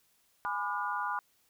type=chord; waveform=sine; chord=G# diminished seventh; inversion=none; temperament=just; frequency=830.6 / 996.7 / 1196.1 / 1435.3 Hz; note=G#5 / B5 / D6 / F6; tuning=0 / +16 / +31 / +47 cents; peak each=-38 / -35 / -37 / -37 dBFS; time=0.45-1.19 s; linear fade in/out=0 ms; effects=white hiss -70 dBFS RMS until 1.49 s